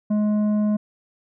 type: tone with tanh clipping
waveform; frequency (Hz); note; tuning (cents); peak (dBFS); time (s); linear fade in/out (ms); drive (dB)
sine; 210.5; G#3; +24; -19; 0.1-0.77; 10; 8
effects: none